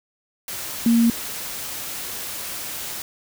sine tone in noise, 232.1 Hz, A#3, 7 cents flat, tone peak -13 dBFS, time 0.86-1.1 s, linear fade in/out 2 ms, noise white, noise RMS -31 dBFS, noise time 0.48-3.02 s, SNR +15 dB, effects none

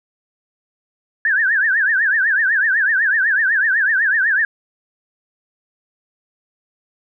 sine tone with vibrato, 1667 Hz, G#6, 6 cents sharp, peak -13 dBFS, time 1.25-4.45 s, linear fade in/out 2 ms, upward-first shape triangle, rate 8 Hz, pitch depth 210 cents each way, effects none

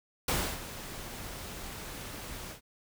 pink noise with ADSR envelope, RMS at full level -28 dBFS, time 0.28-2.61 s, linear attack 4 ms, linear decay 300 ms, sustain -14 dB, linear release 110 ms, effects none

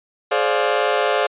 sawtooth chord, D half-diminished seventh, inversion second, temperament just, 422.9 / 528.6 / 587.3 / 704.8 Hz, Ab4 / C5 / D5 / F5, +31 / +18 / 0 / +16 cents, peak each -18 dBFS, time 0.31-1.27 s, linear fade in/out 10 ms, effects resampled to 8000 Hz

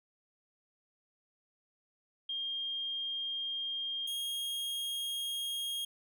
sine / 45% pulse tone pair in turn, 3215 / 3256 Hz, G7 / G#7, +43 / -35 cents, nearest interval unison, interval 22 cents, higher second, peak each -34 / -34 dBFS, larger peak neither, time 2.29-4.07 / 4.07-5.85 s, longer neither, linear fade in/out 5 ms, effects none

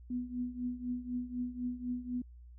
sine tone with tremolo, 246.9 Hz, B3, in tune, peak -31 dBFS, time 0.1-2.22 s, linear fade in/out 5 ms, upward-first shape triangle, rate 4 Hz, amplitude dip 85%, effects added 60 Hz sine -50 dBFS peak until 2.58 s

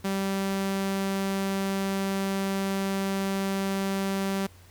sawtooth tone, 194.7 Hz, G3, 12 cents flat, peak -22 dBFS, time 0.04-4.47 s, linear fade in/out 10 ms, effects added 90 Hz sine -51 dBFS peak until 4.7 s + pink hiss -56 dBFS RMS until 4.7 s

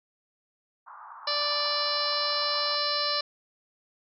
pink band-pass noise, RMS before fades -45 dBFS, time 0.86-2.77 s, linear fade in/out 20 ms, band 880 to 1300 Hz, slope 48 dB/octave
harmonic tone, 586 Hz, D5, 4 cents flat, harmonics 1 / 2 / 3 / 4 / 5 / 6 / 7 / 8 / 9, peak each -34 / -32 / -37 / -41 / -38 / -42 / -30 / -34 / -32 dBFS, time 1.27-3.21 s, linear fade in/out 5 ms
effects none

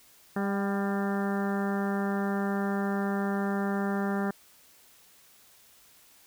harmonic tone with a mistuned harmonic, 199.2 Hz, G3, 28 cents sharp, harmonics 1 / 2 / 3 / 4 / 5 / 6 / 7 / 8 / 9, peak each -28 / -34 / -39 / -37 / -43 / -42 / -41 / -43 / -43 dBFS, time 0.36-4.31 s, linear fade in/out 5 ms, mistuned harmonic 4, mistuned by -30 cents, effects white hiss -58 dBFS RMS until 6.26 s

